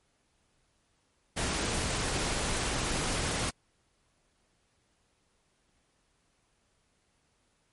pink noise, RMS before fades -31 dBFS, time 1.36-3.51 s, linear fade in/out 20 ms, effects pink hiss -72 dBFS RMS until 7.72 s + MP3 48 kbps

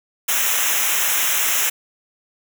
white noise with comb filter, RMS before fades -19 dBFS, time 0.28-1.7 s, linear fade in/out 10 ms, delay 0.22 ms, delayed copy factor -1, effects none

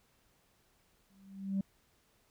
sine tone with exponential growth, 194.7 Hz, G3, 12 cents flat, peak -26 dBFS, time 1.1-1.61 s, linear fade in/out 5 ms, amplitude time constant 110 ms, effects tanh soft clip ceiling -27 dBFS + pink hiss -71 dBFS RMS until 2.3 s

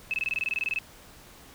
sine tone bursts, 2600 Hz, E7, 24 cents flat, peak -25 dBFS, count 14, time 0.11-0.787 s, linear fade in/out 0 ms, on 27 ms, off 23 ms, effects pink hiss -51 dBFS RMS until 1.54 s

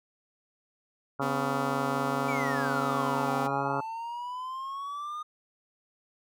harmonic tone, 138.59 Hz, C#3, in tune, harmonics 1 / 2 / 3 / 4 / 5 / 6 / 7 / 8 / 9 / 10, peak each -37 / -37 / -37 / -37 / -37 / -37 / -37 / -37 / -37 / -37 dBFS, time 1.19-3.81 s, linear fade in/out 10 ms
sawtooth tone, 252.9 Hz, B3, 41 cents sharp, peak -29 dBFS, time 1.21-3.48 s, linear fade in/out 20 ms
triangle exponential two-way sweep, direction down then up, 2349 to 784 to 1230 Hz, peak -32 dBFS, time 2.28-5.23 s, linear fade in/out 10 ms, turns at 3.32 s
effects none

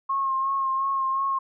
sine tone with vibrato, 1077 Hz, C6, 50 cents sharp, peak -22 dBFS, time 0.09-1.39 s, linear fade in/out 10 ms, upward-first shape sine, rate 2.8 Hz, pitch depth 27 cents each way, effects none

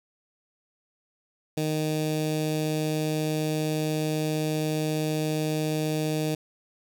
15% pulse tone with notch filter, 154.7 Hz, D#3, 10 cents flat, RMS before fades -27 dBFS, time 1.57-6.35 s, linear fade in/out 5 ms, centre 1400 Hz, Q 0.93, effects none

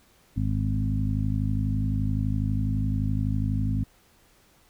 harmonic tone with a mistuned harmonic, 51.91 Hz, G#1, in tune, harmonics 1 / 2 / 3 / 4 / 5, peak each -29 / -26 / -32 / -32 / -32 dBFS, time 0.36-3.84 s, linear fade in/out 10 ms, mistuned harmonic 1, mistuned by -35 cents, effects pink hiss -60 dBFS RMS until 4.69 s

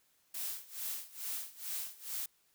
blue noise with tremolo, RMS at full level -38 dBFS, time 0.34-2.26 s, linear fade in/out 5 ms, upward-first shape sine, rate 2.3 Hz, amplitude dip 90%, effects white hiss -72 dBFS RMS until 2.54 s

